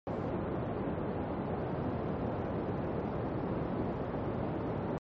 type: band-pass noise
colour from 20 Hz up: pink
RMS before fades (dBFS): -35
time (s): 0.07-4.98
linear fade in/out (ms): 0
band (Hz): 110 to 710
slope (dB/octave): 12
effects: MP3 32 kbps